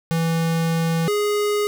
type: tone pair in turn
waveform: square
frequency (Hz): 164.81 / 415.3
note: E3 / G#4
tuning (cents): 0 / 0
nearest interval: octave + major third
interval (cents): 1600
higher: second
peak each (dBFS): -19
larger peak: neither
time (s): 0.11-1.08 / 1.08-1.67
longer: first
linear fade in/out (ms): 0
effects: 10-bit